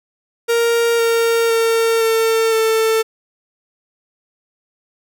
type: tone with pitch steps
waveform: 45% pulse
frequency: 466.2 / 460.8 / 455.6 / 450.3 / 445.1 Hz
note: A#4 / A#4 / A#4 / A4 / A4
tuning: 0 / -20 / -40 / +40 / +20 cents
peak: -13 dBFS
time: 0.48-3.03 s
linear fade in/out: 20 ms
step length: 510 ms
effects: none